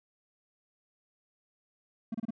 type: tone bursts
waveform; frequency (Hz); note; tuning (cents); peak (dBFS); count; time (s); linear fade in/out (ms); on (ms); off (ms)
triangle; 225.3; A3; +41; -29; 4; 2.12-2.307; 5; 25; 29
effects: none